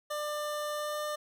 25% pulse tone with pitch glide, 596 to 599.5 Hz, D5 to D5, +25 to +36 cents, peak -29 dBFS, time 0.1-1.16 s, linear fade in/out 10 ms, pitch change +11 cents, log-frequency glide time 0.74-0.98 s, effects none

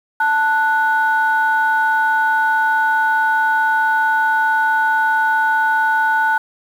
sine tone pair together, 882.3 / 1476 Hz, A5 / F#6, +5 / -5 cents, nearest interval major sixth, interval 890 cents, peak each -15 dBFS, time 0.2-6.38 s, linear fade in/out 5 ms, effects tanh soft clip ceiling -6 dBFS + 7-bit

